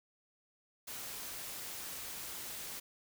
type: noise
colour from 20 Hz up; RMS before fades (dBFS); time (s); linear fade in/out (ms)
white; -44; 0.87-2.8; 10
effects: none